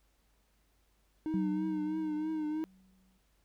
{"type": "tone with vibrato", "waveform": "triangle", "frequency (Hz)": 309.6, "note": "D#4", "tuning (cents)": -9, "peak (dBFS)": -30, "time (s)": [1.26, 2.64], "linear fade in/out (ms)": 0, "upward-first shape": "triangle", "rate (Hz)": 3.1, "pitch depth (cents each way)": 54}
{"type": "tone with exponential decay", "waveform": "sine", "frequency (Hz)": 188.4, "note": "F#3", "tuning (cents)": 32, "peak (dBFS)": -29, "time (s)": [1.34, 3.18], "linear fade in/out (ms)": 0, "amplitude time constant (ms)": 400}
{"effects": ["added 50 Hz sine -70 dBFS peak until 3.44 s", "pink hiss -74 dBFS RMS until 3.44 s"]}